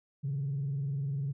sine tone with vibrato, 139.2 Hz, C#3, 8 cents sharp, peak -29 dBFS, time 0.23-1.33 s, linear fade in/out 20 ms, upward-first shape sine, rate 20 Hz, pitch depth 130 cents each way, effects tanh soft clip ceiling -27 dBFS

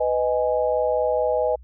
sine chord, G# minor, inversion first, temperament just, 498.4 / 623 / 830.6 Hz, B4 / D#5 / G#5, +16 / +2 / 0 cents, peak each -22 / -22 / -27 dBFS, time 0-1.56 s, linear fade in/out 10 ms, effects added 62 Hz sine -42 dBFS peak until 1.63 s

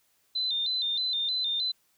sine tone with vibrato, 3820 Hz, A#7, 42 cents sharp, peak -26 dBFS, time 0.35-1.72 s, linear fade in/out 10 ms, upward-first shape square, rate 3.2 Hz, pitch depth 93 cents each way, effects white hiss -69 dBFS RMS until 1.97 s

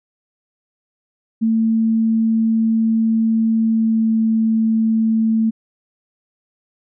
sine tone with pitch glide, 224 to 222.7 Hz, A3 to A3, +31 to +21 cents, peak -13 dBFS, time 1.41-5.51 s, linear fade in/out 20 ms, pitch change -10 cents, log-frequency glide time 3.63-4.15 s, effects none

